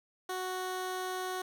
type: tone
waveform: 15% pulse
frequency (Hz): 370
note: F#4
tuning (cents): 0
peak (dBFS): -28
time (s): 0.29-1.42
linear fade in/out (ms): 5
effects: none